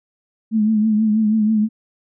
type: tone with vibrato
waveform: sine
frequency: 216.1 Hz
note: A3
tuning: 31 cents flat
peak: -13 dBFS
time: 0.51-1.69 s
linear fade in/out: 50 ms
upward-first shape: triangle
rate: 6.2 Hz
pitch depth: 61 cents each way
effects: none